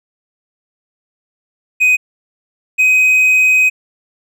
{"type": "tone pair in turn", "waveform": "triangle", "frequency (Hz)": [2504, 2517], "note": ["D#7", "D#7"], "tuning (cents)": [10, 19], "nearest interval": "unison", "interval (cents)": 9, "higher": "second", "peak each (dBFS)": -6, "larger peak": "neither", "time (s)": [[1.8, 1.97], [2.78, 3.7]], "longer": "second", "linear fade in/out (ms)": 20, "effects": []}